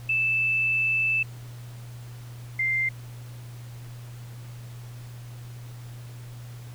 sine tone pair in turn, 2637 / 2093 Hz, E7 / C7, 0 / 0 cents, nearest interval major third, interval 400 cents, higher first, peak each -21 / -22 dBFS, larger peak first, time 0.09-1.23 / 2.59-2.89 s, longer first, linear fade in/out 5 ms, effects added 120 Hz sine -38 dBFS peak until 6.74 s + pink hiss -51 dBFS RMS until 6.74 s

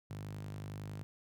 sawtooth tone with high-pass filter, 50.9 Hz, G#1, 34 cents flat, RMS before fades -44 dBFS, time 0.1-1.03 s, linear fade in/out 0 ms, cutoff 120 Hz, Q 5.5, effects none

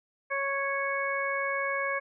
harmonic tone, 553 Hz, C#5, 4 cents flat, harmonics 1 / 2 / 3 / 4, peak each -33 / -33 / -33 / -33 dBFS, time 0.3-2 s, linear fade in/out 20 ms, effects none

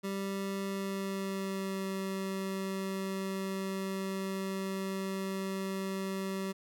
25% pulse tone with pitch glide, 195.6 to 192.35 Hz, G3 to G3, -4 to -33 cents, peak -30 dBFS, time 0.03-6.53 s, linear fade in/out 20 ms, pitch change -29 cents, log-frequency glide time 0.67-1.87 s, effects none

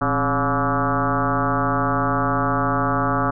sine tone with frequency modulation, 708 Hz, F5, 23 cents sharp, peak -17 dBFS, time 0.01-3.31 s, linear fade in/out 10 ms, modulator 147 Hz, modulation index 4.6, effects none

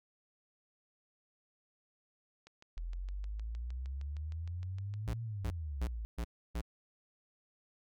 click train, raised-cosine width 0.2 ms, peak -38 dBFS, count 17, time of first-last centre 2.47-4.939 s, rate 6.48 Hz
sine exponential two-way sweep, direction up then down, 41.2 to 116.54 to 52.9 Hz, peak -37 dBFS, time 2.77-6.05 s, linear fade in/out 0 ms, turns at 5.23 s
square tone bursts, 58.27 Hz, A#1, in tune, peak -35 dBFS, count 5, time 5.07-6.615 s, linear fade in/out 10 ms, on 69 ms, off 300 ms
effects none

